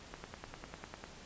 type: click train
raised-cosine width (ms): 0.5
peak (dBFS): -28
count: 10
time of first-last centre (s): 0.14-1.04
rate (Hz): 10
effects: pink hiss -53 dBFS RMS until 1.25 s + resampled to 16000 Hz